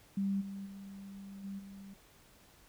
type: tone with level steps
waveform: sine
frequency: 196.6 Hz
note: G3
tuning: 5 cents sharp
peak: -30 / -40 / -45 / -39 / -47 dBFS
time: 0.17-1.94 s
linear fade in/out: 5 ms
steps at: 0.4 / 0.65 / 1.43 / 1.58 s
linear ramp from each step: 20 ms
effects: pink hiss -62 dBFS RMS until 2.68 s